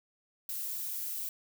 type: noise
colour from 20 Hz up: violet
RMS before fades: -37 dBFS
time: 0.49-1.29 s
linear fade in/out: 2 ms
effects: none